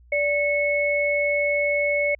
sine tone pair together, 582.2 / 2198 Hz, D5 / C#7, -15 / -15 cents, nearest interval octave + major seventh, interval 2300 cents, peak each -22 dBFS, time 0.12-2.15 s, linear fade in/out 5 ms, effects added 60 Hz sine -49 dBFS peak until 2.19 s

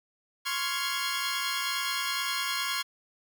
15% pulse chord, Db major seventh, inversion third, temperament equal with one note detuned, 1046.5 / 1108.7 / 1396.9 / 1667.9 Hz, C6 / Db6 / F6 / Ab6, 0 / 0 / 0 / +7 cents, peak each -28 dBFS, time 0.45-2.83 s, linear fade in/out 20 ms, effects none

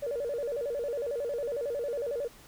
sine tone with vibrato, 520 Hz, C5, 11 cents flat, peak -29 dBFS, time 0.02-2.28 s, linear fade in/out 10 ms, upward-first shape square, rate 11 Hz, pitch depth 170 cents each way, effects tanh soft clip ceiling -25 dBFS + pink hiss -54 dBFS RMS until 2.47 s

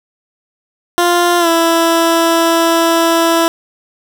15% pulse tone with pitch glide, 349.2 to 332.3 Hz, F4 to E4, 0 to +14 cents, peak -3 dBFS, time 0.98-3.48 s, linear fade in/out 0 ms, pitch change -86 cents, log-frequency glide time 1.39-1.48 s, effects none

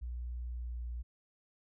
sine tone with pitch glide, 60.4 to 59.57 Hz, B1 to A#1, -38 to +38 cents, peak -37 dBFS, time 0.01-1.03 s, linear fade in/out 20 ms, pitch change -24 cents, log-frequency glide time 0.5-0.81 s, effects none

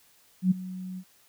sine tone with ADSR envelope, 185 Hz, F#3, in tune, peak -16 dBFS, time 0.42-1.04 s, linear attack 89 ms, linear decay 15 ms, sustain -18 dB, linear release 61 ms, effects white hiss -61 dBFS RMS until 1.28 s

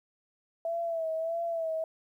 sine tone with vibrato, 659.3 Hz, E5, in tune, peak -29 dBFS, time 0.65-1.84 s, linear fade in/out 2 ms, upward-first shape sine, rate 1.6 Hz, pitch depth 50 cents each way, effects 11-bit

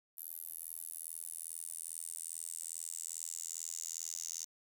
10% pulse tone with high-pass filter sweep, 82.41 Hz, E2, in tune, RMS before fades -44 dBFS, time 0.17-4.45 s, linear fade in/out 10 ms, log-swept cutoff 12000 to 6400 Hz, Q 5.7, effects none

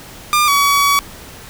sawtooth tone pair in turn, 1200 / 1132.6 Hz, D6 / C#6, +37 / +37 cents, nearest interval minor second, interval 100 cents, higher first, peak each -7 dBFS, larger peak neither, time 0.33-0.48 / 0.48-0.99 s, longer second, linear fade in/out 0 ms, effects pink hiss -36 dBFS RMS until 1.49 s

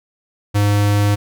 square tone, 102.6 Hz, G#2, 21 cents flat, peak -13 dBFS, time 0.54-1.16 s, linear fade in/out 20 ms, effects none

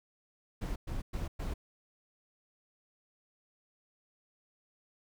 brown noise bursts, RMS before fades -36 dBFS, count 4, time 0.61-1.54 s, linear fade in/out 10 ms, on 150 ms, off 110 ms, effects none

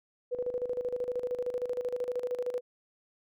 sine tone with tremolo, 493.9 Hz, B4, in tune, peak -28 dBFS, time 0.31-2.61 s, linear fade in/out 20 ms, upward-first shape square, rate 13 Hz, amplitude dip 70%, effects none

